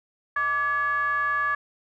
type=ring-modulated tone; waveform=triangle; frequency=265 Hz; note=C4; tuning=22 cents sharp; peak=-17 dBFS; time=0.36-1.55 s; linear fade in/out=5 ms; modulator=1430 Hz; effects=none